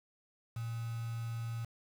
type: tone with quantisation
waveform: sine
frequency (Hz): 115.3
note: A#2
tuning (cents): -19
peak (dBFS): -36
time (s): 0.56-1.65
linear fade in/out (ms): 5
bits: 8
effects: none